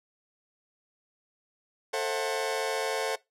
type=chord; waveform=sawtooth; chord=F# half-diminished seventh; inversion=first; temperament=just; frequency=444 / 532.8 / 666 / 740 Hz; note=A4 / C5 / E5 / F#5; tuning=+16 / +31 / +18 / 0 cents; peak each=-27 / -29 / -32 / -32 dBFS; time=1.93-3.16 s; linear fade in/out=10 ms; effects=noise-tail reverb RT60 0.2 s tail -21 dB re dry + low-pass 11000 Hz 12 dB/octave